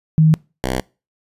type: tone pair in turn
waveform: sine / 5% pulse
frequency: 157.3 / 63.99 Hz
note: D#3 / C2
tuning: +19 / -38 cents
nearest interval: octave + major third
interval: 1557 cents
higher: first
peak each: -8 dBFS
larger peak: neither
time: 0.18-0.34 / 0.64-0.8 s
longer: neither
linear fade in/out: 0 ms
effects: noise-tail reverb RT60 0.3 s tail -24 dB re dry + resampled to 32000 Hz